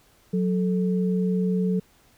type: tone pair together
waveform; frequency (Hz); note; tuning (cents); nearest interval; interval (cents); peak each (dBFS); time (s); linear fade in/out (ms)
sine; 183.18 / 438.2; F#3 / A4; -17 / -7; octave + minor third; 1510; -21 / -28; 0.33-1.8; 10
effects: pink hiss -59 dBFS RMS until 2.17 s